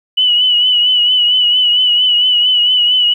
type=tone with vibrato; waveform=sine; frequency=2958 Hz; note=F#7; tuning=1 cent flat; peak=-8 dBFS; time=0.17-3.14 s; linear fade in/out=10 ms; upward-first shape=triangle; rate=4.4 Hz; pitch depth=52 cents each way; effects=8-bit